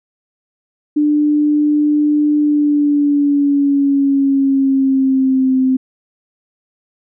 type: tone with pitch glide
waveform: sine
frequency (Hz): 297.4 to 260.4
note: D4 to C4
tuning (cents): +22 to -8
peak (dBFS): -10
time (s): 0.96-5.77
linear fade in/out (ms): 10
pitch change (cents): -230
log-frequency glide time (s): 2.38-5.57
effects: none